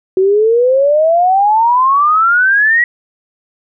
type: exponential sweep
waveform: sine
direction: up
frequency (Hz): 370 to 1942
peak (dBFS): -7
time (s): 0.17-2.84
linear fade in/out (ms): 2
effects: none